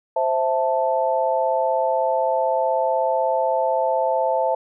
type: chord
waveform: sine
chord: A minor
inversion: first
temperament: equal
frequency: 523.3 / 659.3 / 880 Hz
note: C5 / E5 / A5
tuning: 0 / 0 / 0 cents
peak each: -22 dBFS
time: 0.16-4.55 s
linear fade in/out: 5 ms
effects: none